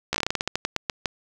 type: slowing click train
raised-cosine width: 0.2 ms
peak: -6 dBFS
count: 16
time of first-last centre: 0.13-1.058 s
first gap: 14 ms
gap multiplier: 1.19
effects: none